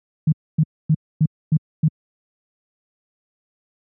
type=tone bursts; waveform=sine; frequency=155.56 Hz; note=D#3; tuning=in tune; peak=-11 dBFS; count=6; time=0.27-1.882 s; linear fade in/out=5 ms; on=52 ms; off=260 ms; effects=high-pass 100 Hz 12 dB/octave